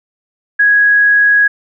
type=tone; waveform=sine; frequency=1661.2 Hz; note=G#6; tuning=in tune; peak=-6 dBFS; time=0.59-1.48 s; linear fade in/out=10 ms; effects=none